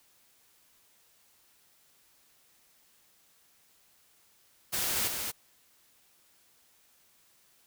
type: noise with echo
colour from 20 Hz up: white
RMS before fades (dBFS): -31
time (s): 4.72-5.09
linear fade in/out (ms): 20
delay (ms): 230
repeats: 1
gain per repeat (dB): -4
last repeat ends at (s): 5.32
effects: white hiss -65 dBFS RMS until 7.66 s